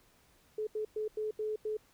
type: tone bursts at uneven times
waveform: sine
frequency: 429.5 Hz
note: A4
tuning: 42 cents flat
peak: -32 dBFS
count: 6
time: 0.58-0.67 / 0.75-0.85 / 0.96-1.08 / 1.17-1.31 / 1.39-1.56 / 1.65-1.77 s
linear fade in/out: 5 ms
effects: pink hiss -66 dBFS RMS until 1.93 s